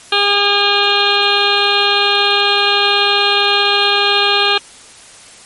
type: harmonic tone with a mistuned harmonic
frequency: 405.8 Hz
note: G#4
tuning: 40 cents flat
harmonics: 1 / 2 / 3 / 4 / 6 / 7 / 8 / 9 / 10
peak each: -19 / -19 / -19 / -19 / -19 / -19 / -19 / -19 / -19 dBFS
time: 0.12-4.58 s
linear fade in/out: 5 ms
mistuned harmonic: 10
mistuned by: +32 cents
effects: white hiss -39 dBFS RMS until 5.45 s + MP3 48 kbps